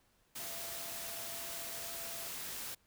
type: tone in noise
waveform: sine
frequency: 674 Hz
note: E5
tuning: 38 cents sharp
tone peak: -52 dBFS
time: 0.39-2.28 s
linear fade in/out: 10 ms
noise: white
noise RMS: -43 dBFS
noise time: 0.35-2.75 s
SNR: -12 dB
effects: pink hiss -72 dBFS RMS until 2.86 s